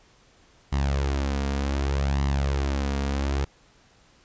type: tone with flanger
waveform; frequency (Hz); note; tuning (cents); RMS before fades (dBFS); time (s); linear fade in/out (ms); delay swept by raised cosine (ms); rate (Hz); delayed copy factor
sawtooth; 69.3; C#2; 0; -25; 0.72-3.45; 10; 1 to 4.3; 0.66; +0.55
effects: pink hiss -58 dBFS RMS until 4.24 s + resampled to 16000 Hz